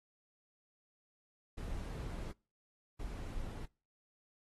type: noise bursts at uneven times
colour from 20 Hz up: brown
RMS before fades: -42 dBFS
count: 2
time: 1.57-2.32 / 2.99-3.66 s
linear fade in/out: 10 ms
effects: noise-tail reverb RT60 0.4 s tail -26 dB re dry + AAC 32 kbps